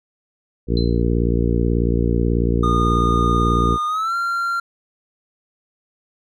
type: harmonic tone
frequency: 58.27 Hz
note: A#1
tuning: in tune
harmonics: 1 / 2 / 3 / 4 / 5 / 6 / 7 / 8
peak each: -19 / -22 / -24 / -25 / -26 / -27 / -27 / -28 dBFS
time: 0.67-3.78 s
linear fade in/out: 50 ms
type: tone with exponential decay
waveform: sine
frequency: 4076 Hz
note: C8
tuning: 46 cents flat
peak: -24 dBFS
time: 0.77-1.02 s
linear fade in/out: 1 ms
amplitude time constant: 53 ms
type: tone with pitch glide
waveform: triangle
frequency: 1222 to 1379.6 Hz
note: D#6 to F6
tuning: -32 to -22 cents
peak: -17 dBFS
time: 2.63-4.6 s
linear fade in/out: 5 ms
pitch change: +210 cents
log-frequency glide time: 3.87-4.15 s
effects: none